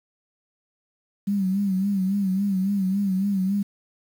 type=tone with vibrato; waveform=sine; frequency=194.5 Hz; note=G3; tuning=13 cents flat; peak=-20 dBFS; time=1.27-3.63 s; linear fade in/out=10 ms; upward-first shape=sine; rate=3.6 Hz; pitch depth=80 cents each way; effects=8-bit